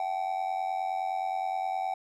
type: tone with amplitude modulation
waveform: triangle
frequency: 762 Hz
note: G5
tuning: 49 cents flat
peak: -23 dBFS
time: 0-1.94 s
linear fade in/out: 2 ms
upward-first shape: sine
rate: 89.6 Hz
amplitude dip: 80%
effects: none